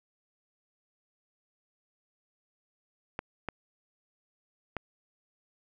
clicks, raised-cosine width 0.5 ms, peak -18 dBFS, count 3, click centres 3.191 / 3.487 / 4.767 s, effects none

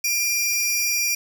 sawtooth tone pair together, 2397 / 5693 Hz, D7 / F8, +35 / +32 cents, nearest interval octave + minor third, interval 1497 cents, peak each -20 dBFS, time 0.04-1.15 s, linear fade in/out 5 ms, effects 8-bit

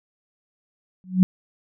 sine tone with exponential growth, 185 Hz, F#3, in tune, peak -8 dBFS, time 1.04-1.23 s, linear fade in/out 0 ms, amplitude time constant 41 ms, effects none

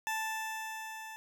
20% pulse tone with level ramp, 880 Hz, A5, in tune, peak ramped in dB -27 to -39 dBFS, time 0.07-1.16 s, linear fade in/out 0 ms, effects none

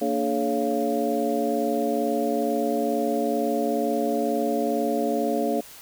sine tone cluster, 230.2 / 292.4 / 425.2 / 555 / 693 Hz, A#3 / D4 / G#4 / C#5 / F5, -22 / -7 / +41 / +2 / -14 cents, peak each -28 dBFS, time 0.01-5.61 s, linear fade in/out 10 ms, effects white hiss -45 dBFS RMS until 5.81 s

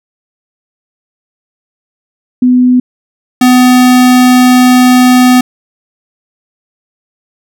sine / square tone pair in turn, 250.2 / 251.1 Hz, B3 / B3, +23 / +29 cents, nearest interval unison, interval 6 cents, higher second, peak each -3 dBFS, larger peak neither, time 2.42-2.8 / 3.41-5.41 s, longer second, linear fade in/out 5 ms, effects none

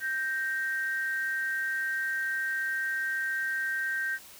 sine tone pair together, 1565.7 / 1862 Hz, G6 / A#6, -3 / -2 cents, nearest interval minor third, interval 301 cents, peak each -29 / -34 dBFS, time 0-4.19 s, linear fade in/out 50 ms, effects white hiss -50 dBFS RMS until 4.39 s

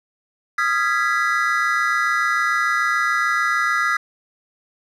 triangle chord, F half-diminished seventh, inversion third, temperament equal with one note detuned, 1244.5 / 1371.3 / 1661.2 / 1975.5 Hz, Eb6 / F6 / Ab6 / Cb7, 0 / -32 / 0 / 0 cents, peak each -21 dBFS, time 0.58-3.97 s, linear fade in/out 5 ms, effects none

